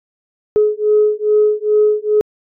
sine beating tone pair, 422.1 / 424.5 Hz, G#4 / G#4, +28 / +38 cents, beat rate 2.4 Hz, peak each -13 dBFS, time 0.56-2.21 s, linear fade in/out 0 ms, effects tanh soft clip ceiling -3 dBFS

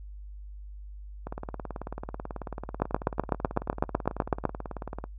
two click trains, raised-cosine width 1 ms, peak -9 / -21 dBFS, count 14 / 70, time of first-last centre 2.82-4.453 / 1.27-5.04 s, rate 7.96 / 18.3 Hz, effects noise-tail reverb RT60 0.1 s tail -24 dB re dry + added 50 Hz sine -40 dBFS peak until 5.18 s

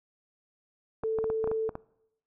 sine tone, 442.7 Hz, A4, 11 cents sharp, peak -26 dBFS, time 1.03-1.7 s, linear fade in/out 20 ms
clicks, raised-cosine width 1 ms, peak -21 dBFS, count 9, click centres 1.036 / 1.187 / 1.242 / 1.301 / 1.442 / 1.475 / 1.515 / 1.692 / 1.754 s
effects noise-tail reverb RT60 0.8 s tail -22 dB re dry

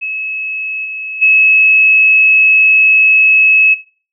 sine tone with level steps, 2581 Hz, E7, 37 cents flat, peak -17 / -20 / -5 dBFS, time 0.01-3.75 s, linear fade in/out 20 ms, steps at 0.84 / 1.21 s, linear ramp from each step 20 ms, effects noise-tail reverb RT60 0.4 s tail -18 dB re dry

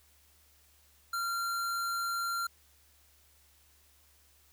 square tone, 1379 Hz, F6, 22 cents flat, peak -32 dBFS, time 1.13-2.47 s, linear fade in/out 5 ms, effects added 72 Hz sine -67 dBFS peak until 4.52 s + white hiss -65 dBFS RMS until 4.52 s

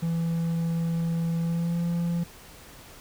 triangle tone with pitch glide, 166.5 to 170.88 Hz, E3 to F3, +18 to -37 cents, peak -22 dBFS, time 0.02-2.24 s, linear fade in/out 10 ms, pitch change +45 cents, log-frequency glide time 1.39-1.81 s, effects pink hiss -48 dBFS RMS until 3 s

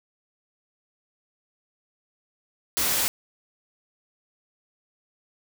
white noise, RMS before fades -24 dBFS, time 2.77-3.08 s, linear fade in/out 0 ms, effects none

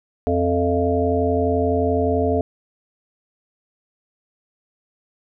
harmonic tone with a mistuned harmonic, 87.7 Hz, F2, 8 cents sharp, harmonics 1 / 3 / 5 / 7 / 8, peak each -23 / -23 / -21 / -25 / -24 dBFS, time 0.27-2.41 s, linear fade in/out 0 ms, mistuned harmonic 8, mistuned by -40 cents, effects none

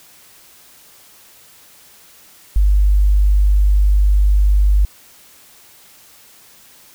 sine tone, 50 Hz, G1, 35 cents sharp, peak -9 dBFS, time 2.56-4.85 s, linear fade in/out 0 ms, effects white hiss -46 dBFS RMS until 6.94 s

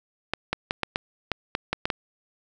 clicks, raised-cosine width 0.3 ms, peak -8 dBFS, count 10, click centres 0.336 / 0.53 / 0.709 / 0.833 / 0.959 / 1.317 / 1.551 / 1.73 / 1.855 / 1.902 s, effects none

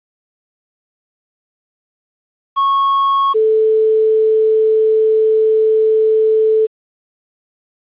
triangle / sine tone pair in turn, 1100 / 437.8 Hz, C#6 / A4, -14 / -9 cents, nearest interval octave + major third, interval 1595 cents, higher first, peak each -9 dBFS, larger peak neither, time 2.56-3.34 / 3.34-6.67 s, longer second, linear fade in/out 20 ms, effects resampled to 8000 Hz + 8-bit

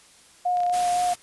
sine tone with vibrato, 714 Hz, F5, 38 cents sharp, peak -20 dBFS, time 0.45-1.14 s, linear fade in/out 10 ms, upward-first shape sine, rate 3.9 Hz, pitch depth 13 cents each way
clicks, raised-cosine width 0.2 ms, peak -24 dBFS, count 9, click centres 0.571 / 0.604 / 0.634 / 0.665 / 0.697 / 0.741 / 0.805 / 0.878 / 1 s
white noise, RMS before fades -33 dBFS, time 0.72-1.16 s, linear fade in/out 20 ms
effects white hiss -53 dBFS RMS until 1.22 s + resampled to 24000 Hz

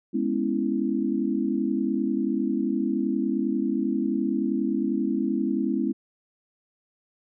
sine chord, C# minor seventh, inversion second, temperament equal, 207.7 / 246.9 / 277.2 / 329.6 Hz, G#3 / B3 / C#4 / E4, 0 / 0 / 0 / 0 cents, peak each -28 dBFS, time 0.13-5.93 s, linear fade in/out 20 ms, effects none

